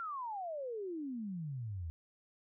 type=exponential sweep; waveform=sine; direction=down; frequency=1400 to 78 Hz; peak=-38 dBFS; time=0-1.9 s; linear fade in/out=0 ms; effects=none